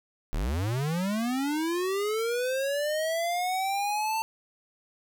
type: linear sweep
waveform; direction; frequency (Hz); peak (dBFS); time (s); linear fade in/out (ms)
square; up; 31.56 to 898; -27; 0.33-4.22; 0
effects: none